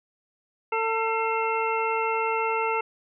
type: harmonic tone with a mistuned harmonic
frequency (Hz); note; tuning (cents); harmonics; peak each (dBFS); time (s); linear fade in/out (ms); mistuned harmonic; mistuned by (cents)
448.6; A4; +34; 1 / 2 / 3 / 5 / 6; -28 / -27 / -30 / -33 / -32; 0.72-2.81; 5; 5; -89
effects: none